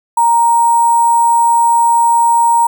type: tone with sample-and-hold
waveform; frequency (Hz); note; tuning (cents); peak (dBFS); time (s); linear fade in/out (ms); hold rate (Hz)
sine; 932.3; A#5; 0; -7; 0.17-2.67; 5; 8820
effects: none